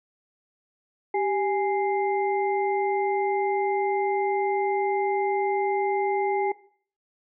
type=tone cluster; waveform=sine; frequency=392 / 828 / 2090 Hz; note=G4 / G#5 / C7; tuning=0 / -5 / -2 cents; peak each=-25 / -25 / -34 dBFS; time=1.14-6.52 s; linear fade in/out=5 ms; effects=noise-tail reverb RT60 0.5 s tail -18 dB re dry